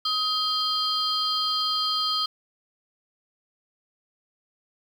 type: tone cluster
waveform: sine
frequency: 1262 / 3184 / 4207 / 4797 Hz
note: D#6 / G7 / C8 / D8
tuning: +24 / +26 / +9 / +36 cents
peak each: -28 dBFS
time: 0.05-2.26 s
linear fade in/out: 5 ms
effects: tanh soft clip ceiling -12 dBFS + 8-bit